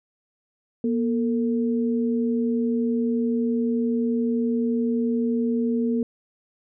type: tone pair together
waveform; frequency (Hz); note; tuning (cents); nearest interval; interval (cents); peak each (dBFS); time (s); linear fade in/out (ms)
sine; 238.4 / 450; A#3 / A4; +39 / +39; major seventh; 1100; -21 / -27; 0.84-6.03; 2
effects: none